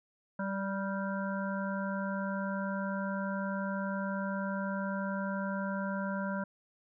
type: harmonic tone with a mistuned harmonic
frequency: 195.1 Hz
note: G3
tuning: 8 cents flat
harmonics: 1 / 3 / 5 / 7 / 8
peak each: -34 / -39 / -41 / -42 / -43 dBFS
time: 0.39-6.44 s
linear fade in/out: 5 ms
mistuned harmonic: 7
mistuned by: +34 cents
effects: none